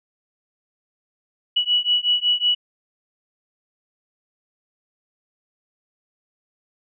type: beating tone pair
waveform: sine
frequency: 2936 / 2941.4 Hz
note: F#7 / F#7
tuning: -14 / -11 cents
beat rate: 5.4 Hz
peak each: -20 dBFS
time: 1.56-2.55 s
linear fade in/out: 10 ms
effects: none